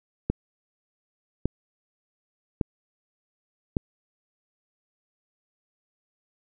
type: click train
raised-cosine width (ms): 3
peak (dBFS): -10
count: 4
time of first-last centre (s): 0.3-3.768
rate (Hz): 0.865
effects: none